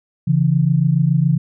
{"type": "tone pair together", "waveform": "sine", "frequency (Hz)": [138.7, 165.82], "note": ["C#3", "E3"], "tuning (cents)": [1, 11], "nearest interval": "minor third", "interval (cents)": 310, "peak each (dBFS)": -15, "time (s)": [0.27, 1.38], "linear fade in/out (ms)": 10, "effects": []}